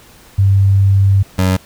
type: tone pair in turn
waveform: sine / 25% pulse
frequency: 98 / 93.31 Hz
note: G2 / F#2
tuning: 0 / +15 cents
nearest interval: minor second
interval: 85 cents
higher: first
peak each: -7 dBFS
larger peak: neither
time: 0.38-1.23 / 1.38-1.57 s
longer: first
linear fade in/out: 10 ms
effects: pink hiss -43 dBFS RMS until 1.65 s